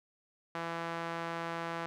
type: tone with band-pass filter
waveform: sawtooth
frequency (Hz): 167.3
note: E3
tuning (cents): +26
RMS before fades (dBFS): -38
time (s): 0.55-1.86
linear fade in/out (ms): 0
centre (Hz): 1200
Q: 0.96
effects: none